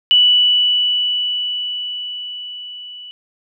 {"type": "tone with level ramp", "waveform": "sine", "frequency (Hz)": 2960, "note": "F#7", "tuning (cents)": 0, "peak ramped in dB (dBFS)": [-7, -32], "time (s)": [0.11, 3.11], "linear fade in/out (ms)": 0, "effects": []}